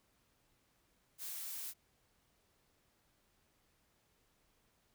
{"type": "noise", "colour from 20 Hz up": "blue", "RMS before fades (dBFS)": -44, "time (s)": [1.18, 1.74], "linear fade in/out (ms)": 50, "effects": ["pink hiss -75 dBFS RMS until 4.94 s"]}